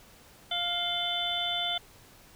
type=harmonic tone with a mistuned harmonic; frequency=703 Hz; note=F5; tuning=11 cents sharp; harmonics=1 / 2 / 3 / 4 / 5; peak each=-35 / -40 / -40 / -33 / -31 dBFS; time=0.51-1.78 s; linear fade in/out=5 ms; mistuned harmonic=4; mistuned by=+150 cents; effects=pink hiss -55 dBFS RMS until 2.35 s